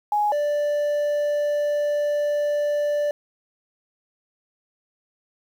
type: tone pair in turn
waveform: sine / triangle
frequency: 834 / 587.2 Hz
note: G#5 / D5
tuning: +7 / 0 cents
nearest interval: tritone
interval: 607 cents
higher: first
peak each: -18 dBFS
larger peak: neither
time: 0.12-0.32 / 0.32-3.11 s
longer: second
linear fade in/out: 2 ms
effects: 8-bit